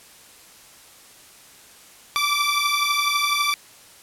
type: beating tone pair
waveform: 15% pulse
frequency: 1159 / 1171 Hz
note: D6 / D6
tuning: -23 / -5 cents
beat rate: 12 Hz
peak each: -16 dBFS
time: 2.16-3.54 s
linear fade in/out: 0 ms
effects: white hiss -48 dBFS RMS until 4.02 s + low-pass 12000 Hz 12 dB/octave